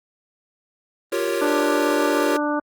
square chord, G half-diminished seventh, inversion third, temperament equal, 349.2 / 392 / 466.2 / 554.4 Hz, F4 / G4 / Bb4 / Db5, 0 / 0 / 0 / 0 cents, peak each -27 dBFS, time 1.12-2.37 s, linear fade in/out 5 ms
harmonic tone, 295.6 Hz, D4, 11 cents sharp, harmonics 1 / 2 / 3 / 4 / 5, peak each -23 / -26 / -28 / -29 / -30 dBFS, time 1.41-2.6 s, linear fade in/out 10 ms
effects Opus 24 kbps

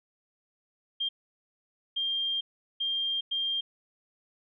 sine tone bursts at uneven times, 3196 Hz, G7, 33 cents sharp, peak -27 dBFS, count 4, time 1-1.09 / 1.96-2.41 / 2.8-3.21 / 3.31-3.61 s, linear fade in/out 10 ms, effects none

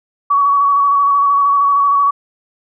sine tone with vibrato, 1129 Hz, C#6, 31 cents sharp, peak -9 dBFS, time 0.3-2.11 s, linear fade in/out 10 ms, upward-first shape square, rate 13 Hz, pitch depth 19 cents each way, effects none

